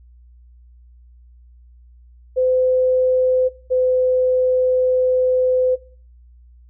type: tone pair in turn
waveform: sine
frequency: 511 / 509 Hz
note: C5 / C5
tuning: -41 / -48 cents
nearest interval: unison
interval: 7 cents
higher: first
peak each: -14 dBFS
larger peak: neither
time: 2.36-3.49 / 3.7-5.76 s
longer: second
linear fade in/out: 20 ms
effects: noise-tail reverb RT60 0.4 s tail -17 dB re dry + added 60 Hz sine -44 dBFS peak until 6.69 s